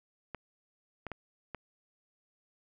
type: clicks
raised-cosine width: 0.5 ms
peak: -24 dBFS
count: 4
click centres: 0.347 / 1.067 / 1.117 / 1.547 s
effects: none